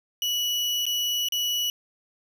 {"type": "tone with dropouts", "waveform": "35% pulse", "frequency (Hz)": 2941, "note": "F#7", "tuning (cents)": -11, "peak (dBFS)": -22, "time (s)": [0.22, 1.7], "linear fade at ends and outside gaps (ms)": 1, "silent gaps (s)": [[0.855, 0.865], [1.286, 1.322]], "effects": []}